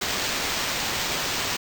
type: noise with sample-and-hold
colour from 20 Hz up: white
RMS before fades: -27 dBFS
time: 0.01-1.57 s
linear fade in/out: 10 ms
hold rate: 11025 Hz
effects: none